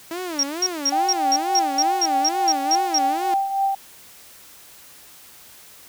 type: tone with vibrato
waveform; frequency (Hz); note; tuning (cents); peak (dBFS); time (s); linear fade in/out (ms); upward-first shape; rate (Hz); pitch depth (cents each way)
sawtooth; 320; D#4; +49; -23; 0.11-3.34; 2; sine; 2.3; 250
type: tone bursts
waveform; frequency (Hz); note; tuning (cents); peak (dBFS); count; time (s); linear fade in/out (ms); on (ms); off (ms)
sine; 5600; F8; +4; -16; 12; 0.39-2.984; 2; 42; 190
type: tone with tremolo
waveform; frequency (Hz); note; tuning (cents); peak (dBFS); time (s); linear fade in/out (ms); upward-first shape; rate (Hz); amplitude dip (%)
sine; 784; G5; 0; -16; 0.92-3.75; 5; triangle; 3.4; 65
effects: white hiss -46 dBFS RMS until 5.88 s